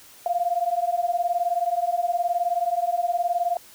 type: beating tone pair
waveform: sine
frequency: 689 / 708 Hz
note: F5 / F5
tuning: -24 / +23 cents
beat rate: 19 Hz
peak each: -24 dBFS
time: 0.26-3.57 s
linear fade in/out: 2 ms
effects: white hiss -49 dBFS RMS until 3.74 s